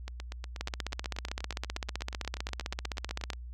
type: two click trains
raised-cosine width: 0.2 ms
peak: -23 / -16 dBFS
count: 28 / 43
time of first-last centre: 0.08-3.333 / 0.61-3.302 s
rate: 8.3 / 15.6 Hz
effects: added 60 Hz sine -40 dBFS peak until 3.53 s